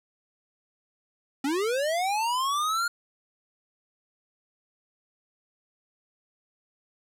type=linear sweep; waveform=square; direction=up; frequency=261.6 to 1425 Hz; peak=-25 dBFS; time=1.44-2.88 s; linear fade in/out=5 ms; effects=low-pass 12000 Hz 12 dB/octave + 9-bit